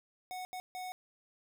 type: tone bursts at uneven times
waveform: square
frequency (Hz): 737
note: F#5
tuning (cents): -7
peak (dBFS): -40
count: 3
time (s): 0.31-0.45 / 0.53-0.6 / 0.75-0.92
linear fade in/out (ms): 0
effects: none